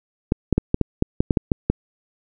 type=clicks; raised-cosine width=3 ms; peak=-3 dBFS; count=11; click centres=0.321 / 0.527 / 0.58 / 0.744 / 0.813 / 1.024 / 1.205 / 1.308 / 1.372 / 1.518 / 1.7 s; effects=none